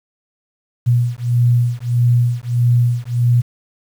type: beating tone pair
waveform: sine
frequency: 120 / 121.6 Hz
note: B2 / B2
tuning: -49 / -26 cents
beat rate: 1.6 Hz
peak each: -15 dBFS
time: 0.86-3.42 s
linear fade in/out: 20 ms
effects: 7-bit